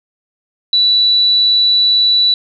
sine tone, 3951 Hz, B7, in tune, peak -8 dBFS, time 0.73-2.34 s, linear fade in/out 2 ms, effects none

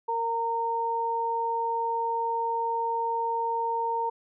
sine tone pair together, 462.3 / 920 Hz, A#4 / A#5, -14 / -23 cents, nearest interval octave, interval 1191 cents, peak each -32 / -26 dBFS, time 0.08-4.1 s, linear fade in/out 10 ms, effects none

